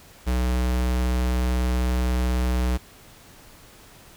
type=tone; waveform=square; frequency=62.1 Hz; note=B1; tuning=10 cents sharp; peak=-21 dBFS; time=0.26-2.78 s; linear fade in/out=20 ms; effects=pink hiss -49 dBFS RMS until 4.16 s